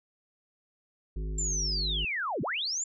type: harmonic tone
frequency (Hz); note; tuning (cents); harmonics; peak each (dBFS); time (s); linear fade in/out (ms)
51.91; G#1; 0; 1 / 3 / 5 / 7 / 8; -31 / -41 / -49 / -47 / -53; 1.16-2.05; 5
type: linear two-way sweep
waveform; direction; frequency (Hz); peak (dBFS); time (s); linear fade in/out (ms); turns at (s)
sine; down then up; 7380 to 110 to 7380; -29; 1.38-2.84; 5; 2.42
effects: none